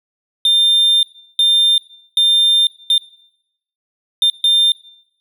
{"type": "tone bursts at uneven times", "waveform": "triangle", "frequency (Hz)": 3600, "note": "A7", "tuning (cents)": 39, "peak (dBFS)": -8, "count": 6, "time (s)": [[0.45, 1.03], [1.39, 1.78], [2.17, 2.67], [2.9, 2.98], [4.22, 4.3], [4.44, 4.72]], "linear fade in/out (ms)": 2, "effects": ["noise-tail reverb RT60 0.8 s tail -20 dB re dry"]}